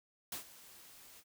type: noise with ADSR envelope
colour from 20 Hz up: white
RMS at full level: -40 dBFS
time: 0.32-1.24 s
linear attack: 3 ms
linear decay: 110 ms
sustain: -17 dB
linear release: 53 ms
effects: none